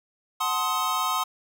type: chord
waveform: square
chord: F# diminished seventh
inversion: none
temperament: equal with one note detuned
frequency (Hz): 740 / 880 / 1046.5 / 1262.6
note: F#5 / A5 / C6 / Eb6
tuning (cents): 0 / 0 / 0 / +25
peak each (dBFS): -34 / -34 / -28 / -28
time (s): 0.4-1.24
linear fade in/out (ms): 10
effects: none